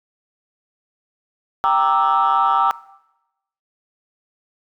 sine chord, E half-diminished seventh, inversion first, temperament equal, 784 / 932.3 / 1174.7 / 1318.5 Hz, G5 / Bb5 / D6 / E6, 0 / 0 / 0 / 0 cents, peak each -18 dBFS, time 1.64-2.71 s, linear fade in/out 0 ms, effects noise-tail reverb RT60 0.9 s tail -20 dB re dry + tanh soft clip ceiling -8 dBFS

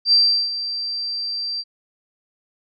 sine tone with ADSR envelope, 4699 Hz, D8, in tune, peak -10 dBFS, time 0.05-1.64 s, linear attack 74 ms, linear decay 370 ms, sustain -13 dB, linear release 44 ms, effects none

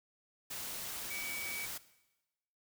sine tone in noise, 2274 Hz, C#7, 44 cents sharp, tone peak -41 dBFS, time 1.1-1.66 s, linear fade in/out 10 ms, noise white, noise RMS -42 dBFS, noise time 0.5-1.78 s, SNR -2 dB, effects noise-tail reverb RT60 1.0 s tail -17 dB re dry

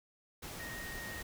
sine tone in noise, 1864.7 Hz, A#6, in tune, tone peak -44 dBFS, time 0.59-1.22 s, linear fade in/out 10 ms, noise pink, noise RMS -45 dBFS, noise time 0.42-1.23 s, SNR -2 dB, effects none

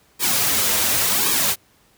white noise with flanger, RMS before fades -19 dBFS, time 0.19-1.56 s, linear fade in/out 50 ms, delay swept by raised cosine 1.4 to 7.2 ms, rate 0.91 Hz, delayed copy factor -0.95, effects pink hiss -57 dBFS RMS until 1.97 s + high-pass 60 Hz 12 dB/octave

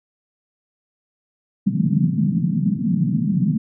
white band-pass noise, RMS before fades -19 dBFS, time 1.66-3.58 s, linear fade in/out 10 ms, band 140 to 220 Hz, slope 48 dB/octave, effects none

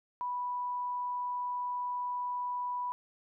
sine tone, 985 Hz, B5, 5 cents flat, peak -32 dBFS, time 0.21-2.92 s, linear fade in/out 0 ms, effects none

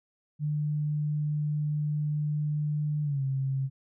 sine tone with pitch glide, 149.6 to 134.83 Hz, D3 to C#3, +32 to -48 cents, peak -26 dBFS, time 0.39-3.7 s, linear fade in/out 50 ms, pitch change -180 cents, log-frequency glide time 3.03-3.23 s, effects none

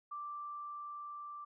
sine tone with level ramp, 1174.7 Hz, D6, in tune, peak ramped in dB -40 to -44 dBFS, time 0.11-1.45 s, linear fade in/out 10 ms, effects none

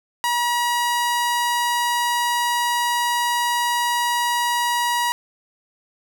sawtooth tone, 960 Hz, B5, 49 cents flat, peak -15 dBFS, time 0.24-5.12 s, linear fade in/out 0 ms, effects none

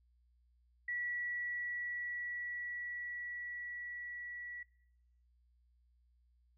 sine tone with level ramp, 1941 Hz, B6, 31 cents flat, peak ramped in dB -36 to -44 dBFS, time 0.88-4.63 s, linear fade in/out 5 ms, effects noise-tail reverb RT60 0.8 s tail -20 dB re dry + added 60 Hz sine -68 dBFS peak until 6.57 s

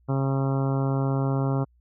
harmonic tone, 135.7 Hz, C#3, 36 cents flat, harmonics 1 / 2 / 3 / 4 / 5 / 6 / 7 / 8 / 9 / 10, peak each -23 / -29 / -33 / -35 / -37 / -39 / -40 / -41 / -42 / -43 dBFS, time 0.08-1.65 s, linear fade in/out 20 ms, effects added 60 Hz sine -58 dBFS peak until 1.8 s

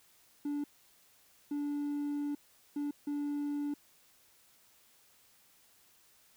triangle tone bursts at uneven times, 290 Hz, D4, 22 cents flat, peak -30 dBFS, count 4, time 0.45-0.64 / 1.51-2.35 / 2.76-2.91 / 3.07-3.74 s, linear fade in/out 5 ms, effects tanh soft clip ceiling -26 dBFS + white hiss -65 dBFS RMS until 6.36 s

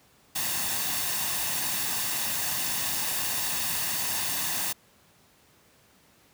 white noise with comb filter, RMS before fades -29 dBFS, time 0.35-4.73 s, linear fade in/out 10 ms, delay 1.1 ms, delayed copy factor +0.5, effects pink hiss -60 dBFS RMS until 6.33 s + high-pass 80 Hz 12 dB/octave

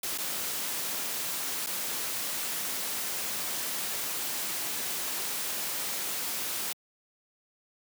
white noise with dropouts, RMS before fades -33 dBFS, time 0.03-6.73 s, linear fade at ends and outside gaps 5 ms, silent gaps 0.178-0.183 / 1.664-1.669 s, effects high-pass 150 Hz 12 dB/octave

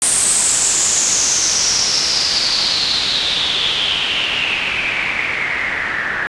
white noise with low-pass filter sweep, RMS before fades -17 dBFS, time 0.02-6.27 s, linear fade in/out 0 ms, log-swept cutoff 8900 to 1700 Hz, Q 6.3, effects resampled to 24000 Hz

